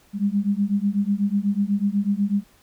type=beating tone pair; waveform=sine; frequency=197.9 / 206 Hz; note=G3 / G#3; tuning=+17 / -14 cents; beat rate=8.1 Hz; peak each=-22 dBFS; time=0.13-2.44 s; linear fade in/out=50 ms; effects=pink hiss -57 dBFS RMS until 2.62 s